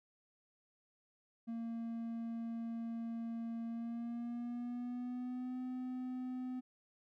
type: tone with pitch glide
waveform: triangle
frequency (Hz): 230 to 253.7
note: A#3 to B3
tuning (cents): -23 to +47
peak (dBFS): -37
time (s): 1.47-6.61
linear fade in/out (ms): 20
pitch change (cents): +170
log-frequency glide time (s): 3.66-5.59
effects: none